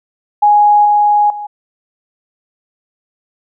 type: tone with level steps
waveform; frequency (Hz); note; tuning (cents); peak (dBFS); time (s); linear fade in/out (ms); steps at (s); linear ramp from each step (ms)
sine; 830.6; G#5; 0; -5 / -7 / -21; 0.42-1.47; 10; 0.85 / 1.3; 2
effects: none